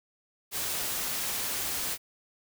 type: noise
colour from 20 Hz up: white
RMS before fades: -32 dBFS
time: 0.51-1.98 s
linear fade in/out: 50 ms
effects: none